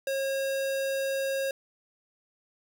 square tone, 542 Hz, C#5, 39 cents flat, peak -28 dBFS, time 0.07-1.51 s, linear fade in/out 2 ms, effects none

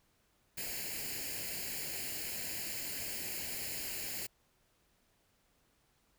white noise with comb filter, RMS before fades -40 dBFS, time 0.57-4.27 s, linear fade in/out 10 ms, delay 0.42 ms, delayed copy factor +0.75, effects pink hiss -73 dBFS RMS until 6.18 s

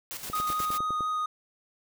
white noise with tremolo, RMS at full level -37 dBFS, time 0.11-0.78 s, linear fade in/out 0 ms, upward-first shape square, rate 8.3 Hz, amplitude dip 55%
click train, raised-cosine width 2 ms, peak -25 dBFS, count 8, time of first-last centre 0.3-1.007 s, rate 9.9 Hz
triangle tone with vibrato, 1244.5 Hz, D#6, in tune, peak -25 dBFS, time 0.33-1.26 s, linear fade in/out 5 ms, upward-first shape triangle, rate 4.3 Hz, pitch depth 9 cents each way
effects none

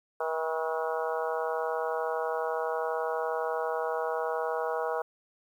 harmonic tone with a mistuned harmonic, 160.7 Hz, E3, 44 cents flat, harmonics 3 / 4 / 5 / 6 / 7 / 8 / 9, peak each -32 / -34 / -36 / -38 / -39 / -40 / -41 dBFS, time 0.2-5.02 s, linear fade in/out 5 ms, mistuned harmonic 7, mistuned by -35 cents, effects 10-bit

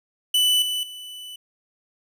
45% pulse tone with level steps, 2986 Hz, F#7, 15 cents sharp, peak -16 / -23 / -35 dBFS, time 0.34-1.36 s, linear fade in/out 5 ms, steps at 0.62 / 0.83 s, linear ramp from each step 2 ms, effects none

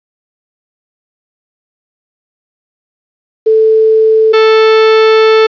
sine / 45% pulse tone pair in turn, 440 / 440 Hz, A4 / A4, 0 / 0 cents, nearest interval unison, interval 0 cents, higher neither, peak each -4 dBFS, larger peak neither, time 3.46-4.33 / 4.33-5.47 s, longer second, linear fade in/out 10 ms, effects resampled to 11025 Hz + 7-bit

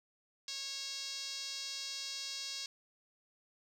5% pulse tone with band-pass filter, 548 Hz, C#5, 20 cents flat, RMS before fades -42 dBFS, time 0.48-2.66 s, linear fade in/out 2 ms, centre 4900 Hz, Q 1.8, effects none

